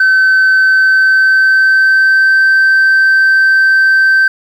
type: tone with pitch glide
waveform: sine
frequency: 1533 to 1553.5 Hz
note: G6 to G6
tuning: -39 to -16 cents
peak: -3 dBFS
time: 0-4.28 s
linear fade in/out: 5 ms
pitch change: +23 cents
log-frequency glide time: 0.51-2.45 s
effects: tanh soft clip ceiling -4 dBFS + 7-bit